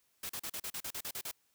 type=noise bursts; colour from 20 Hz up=white; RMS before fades=-40 dBFS; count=11; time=0.23-1.314 s; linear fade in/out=5 ms; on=64 ms; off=38 ms; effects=white hiss -74 dBFS RMS until 1.54 s